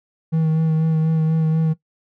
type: tone with vibrato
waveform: triangle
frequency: 159.5 Hz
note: D#3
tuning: 43 cents sharp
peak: -13 dBFS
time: 0.32-1.74 s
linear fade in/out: 20 ms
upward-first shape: sine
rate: 4.1 Hz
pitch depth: 20 cents each way
effects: noise-tail reverb RT60 0.1 s tail -18 dB re dry